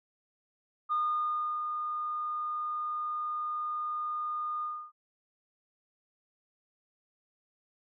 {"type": "tone with ADSR envelope", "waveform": "sine", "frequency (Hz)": 1221, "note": "D#6", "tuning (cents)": -33, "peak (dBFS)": -25, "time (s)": [0.89, 4.92], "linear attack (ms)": 30, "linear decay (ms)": 690, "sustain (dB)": -6, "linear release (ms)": 290, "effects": ["tanh soft clip ceiling -22 dBFS"]}